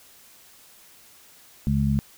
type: harmonic tone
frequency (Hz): 69.3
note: C#2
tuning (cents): 0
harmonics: 1 / 2 / 3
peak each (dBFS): -26 / -23 / -23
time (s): 1.67-1.99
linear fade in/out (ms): 0
effects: white hiss -52 dBFS RMS until 2.17 s